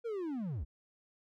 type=linear sweep; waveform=triangle; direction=down; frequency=481.3 to 51.5 Hz; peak=-33 dBFS; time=0.04-0.65 s; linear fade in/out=20 ms; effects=none